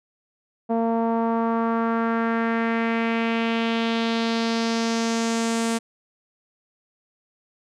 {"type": "tone with low-pass filter sweep", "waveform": "sawtooth", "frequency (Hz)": 228.7, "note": "A#3", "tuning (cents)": -33, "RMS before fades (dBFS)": -23, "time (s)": [0.69, 5.79], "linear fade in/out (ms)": 20, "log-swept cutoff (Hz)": [730, 8800], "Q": 2.2, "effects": []}